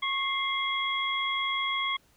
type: tone cluster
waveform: sine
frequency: 1097 / 2105 / 3317 Hz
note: C#6 / C7 / G#7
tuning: -18 / +10 / -3 cents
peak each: -31 dBFS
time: 0.02-1.97 s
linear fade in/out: 10 ms
effects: pink hiss -64 dBFS RMS until 2.16 s